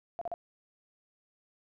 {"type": "tone bursts", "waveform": "sine", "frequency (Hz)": 688, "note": "F5", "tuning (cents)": -26, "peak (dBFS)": -33, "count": 3, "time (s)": [0.19, 0.34], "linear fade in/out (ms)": 0, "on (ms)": 24, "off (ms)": 39, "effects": []}